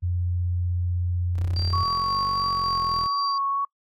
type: tone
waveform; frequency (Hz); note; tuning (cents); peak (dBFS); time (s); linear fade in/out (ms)
sine; 88.4; F2; +22; -22; 0.02-1.84; 20
type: exponential two-way sweep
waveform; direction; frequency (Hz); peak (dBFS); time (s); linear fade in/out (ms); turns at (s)
15% pulse; up then down; 30.87 to 49 to 40.72; -28; 1.35-3.07; 10; 2.17
type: tone with tremolo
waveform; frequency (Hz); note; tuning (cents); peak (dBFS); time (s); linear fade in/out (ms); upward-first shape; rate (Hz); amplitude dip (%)
sine; 4709; D8; +4; -29; 1.56-3.38; 2; square; 3.7; 30
type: tone with vibrato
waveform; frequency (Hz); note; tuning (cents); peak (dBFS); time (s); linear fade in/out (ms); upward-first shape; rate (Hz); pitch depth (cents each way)
sine; 1116; C#6; +11; -22; 1.73-3.65; 5; sine; 1.6; 17
effects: noise-tail reverb RT60 0.1 s tail -26 dB re dry + AAC 64 kbps